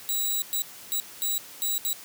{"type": "tone bursts at uneven times", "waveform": "5% pulse", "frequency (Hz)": 3895, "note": "B7", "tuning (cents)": -25, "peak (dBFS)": -17, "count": 6, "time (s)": [[0.09, 0.42], [0.53, 0.62], [0.92, 1], [1.22, 1.38], [1.62, 1.78], [1.85, 1.93]], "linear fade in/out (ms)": 0, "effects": ["white hiss -45 dBFS RMS until 2.04 s", "high-pass 80 Hz 12 dB/octave"]}